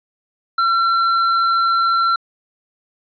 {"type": "tone with hard clipping", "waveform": "triangle", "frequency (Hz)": 1357, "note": "E6", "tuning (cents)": 50, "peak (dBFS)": -15, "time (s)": [0.58, 2.16], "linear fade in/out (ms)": 5, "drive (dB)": 11, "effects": ["resampled to 11025 Hz"]}